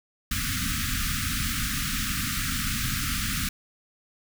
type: band-stop noise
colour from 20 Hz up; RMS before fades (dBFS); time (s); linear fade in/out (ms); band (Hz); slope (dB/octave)
pink; -28; 0.31-3.49; 5; 280 to 1200; 96
effects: none